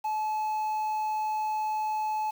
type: tone with quantisation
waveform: triangle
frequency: 861 Hz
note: A5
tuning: 38 cents flat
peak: -25 dBFS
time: 0.04-2.31 s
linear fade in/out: 10 ms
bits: 8
effects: none